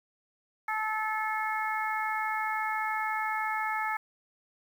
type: harmonic tone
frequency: 434.1 Hz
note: A4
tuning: 23 cents flat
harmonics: 2 / 3 / 4 / 5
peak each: -32 / -34 / -35 / -36 dBFS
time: 0.68-3.97 s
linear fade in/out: 5 ms
effects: 9-bit